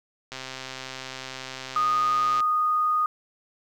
click train, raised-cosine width 0.2 ms, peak -18 dBFS, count 274, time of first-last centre 0.32-2.404 s, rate 131 Hz
sine tone, 1236 Hz, D#6, 12 cents flat, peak -20 dBFS, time 1.76-3.06 s, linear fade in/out 2 ms
effects 9-bit

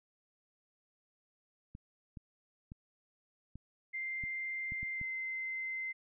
clicks, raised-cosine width 5 ms, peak -34 dBFS, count 8, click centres 1.751 / 2.172 / 2.719 / 3.556 / 4.238 / 4.721 / 4.83 / 5.014 s
sine tone with pitch glide, 2093 to 2071 Hz, C7 to C7, 0 to -18 cents, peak -36 dBFS, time 3.93-5.93 s, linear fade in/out 20 ms, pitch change -18 cents, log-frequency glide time 4.93-5.04 s
effects none

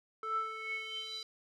square tone with band-pass filter sweep, 440 Hz, A4, in tune, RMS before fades -39 dBFS, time 0.23-1.23 s, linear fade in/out 2 ms, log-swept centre 1100 to 4400 Hz, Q 7.8, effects none

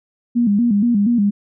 sine tone with vibrato, 220 Hz, A3, in tune, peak -12 dBFS, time 0.35-1.31 s, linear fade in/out 20 ms, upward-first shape square, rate 4.2 Hz, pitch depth 140 cents each way, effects none

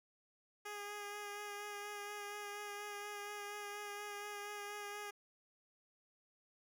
10% pulse tone with vibrato, 411.6 Hz, G#4, 16 cents flat, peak -36 dBFS, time 0.65-5.11 s, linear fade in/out 10 ms, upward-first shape sine, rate 4.2 Hz, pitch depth 18 cents each way, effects none

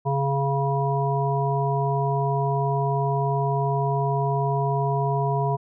harmonic tone, 138.59 Hz, C#3, in tune, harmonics 1 / 3 / 5 / 7, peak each -23 / -28 / -28 / -27 dBFS, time 0.05-5.57 s, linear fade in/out 20 ms, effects none

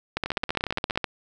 two click trains, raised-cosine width 0.3 ms, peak -9 / -13 dBFS, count 14 / 13, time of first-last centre 0.17-1.042 / 0.26-0.958 s, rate 14.9 / 17.2 Hz, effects none

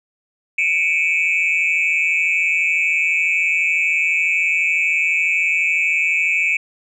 sine tone cluster, 2247 / 2399 / 2585 Hz, C#7 / D7 / E7, +23 / +36 / -34 cents, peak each -18 dBFS, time 0.58-6.57 s, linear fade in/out 5 ms, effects tanh soft clip ceiling -10 dBFS

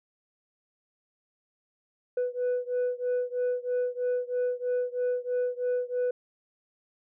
sine beating tone pair, 493.9 / 497 Hz, B4 / B4, 0 / +11 cents, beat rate 3.1 Hz, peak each -27 / -28 dBFS, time 2.17-6.11 s, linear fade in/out 5 ms, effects tanh soft clip ceiling -23 dBFS

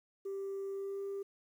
sine tone with pitch glide, 392 to 395.9 Hz, G4 to G4, 0 to +17 cents, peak -35 dBFS, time 0.25-1.23 s, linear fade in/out 10 ms, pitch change +17 cents, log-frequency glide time 0.73-1.02 s, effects tanh soft clip ceiling -35 dBFS + 11-bit

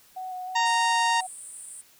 sine tone with vibrato, 740 Hz, F#5, in tune, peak -32 dBFS, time 0.16-1.27 s, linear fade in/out 10 ms, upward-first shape square, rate 3.2 Hz, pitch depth 13 cents each way
harmonic tone, 928 Hz, A#5, 8 cents flat, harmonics 1 / 2 / 3 / 4 / 5 / 6 / 7 / 8, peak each -22 / -28 / -32 / -34 / -36 / -38 / -39 / -40 dBFS, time 0.55-1.21 s, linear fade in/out 10 ms
white band-pass noise, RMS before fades -42 dBFS, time 0.65-1.82 s, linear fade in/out 20 ms, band 8200 to 9700 Hz, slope 96 dB/octave
effects white hiss -57 dBFS RMS until 1.99 s

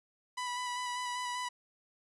sawtooth tone with vibrato, 987.8 Hz, B5, in tune, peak -31 dBFS, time 0.37-1.49 s, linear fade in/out 10 ms, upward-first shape square, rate 5.1 Hz, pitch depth 14 cents each way, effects resampled to 24000 Hz + 11-bit

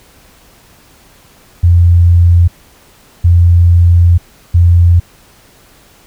sine tone bursts at uneven times, 86.5 Hz, F2, 16 cents flat, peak -3 dBFS, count 3, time 1.63-2.48 / 3.24-4.18 / 4.54-5 s, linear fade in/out 10 ms, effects pink hiss -44 dBFS RMS until 6.06 s

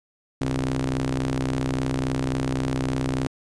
sawtooth ring-modulated tone, 63.6 Hz, C2, 48 cents flat, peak -16 dBFS, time 0.41-3.27 s, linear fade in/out 0 ms, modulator 203 Hz, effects resampled to 22050 Hz + 9-bit

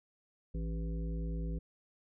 harmonic tone with a mistuned harmonic, 55 Hz, A1, in tune, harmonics 1 / 3 / 5 / 7 / 9, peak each -35 / -40 / -48 / -51 / -52 dBFS, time 0.54-1.59 s, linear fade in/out 10 ms, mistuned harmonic 7, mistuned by +49 cents, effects none

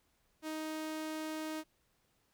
sawtooth tone, 312.7 Hz, D#4, 9 cents sharp, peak -34 dBFS, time 0.42-1.64 s, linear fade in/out 50 ms, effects pink hiss -75 dBFS RMS until 2.33 s

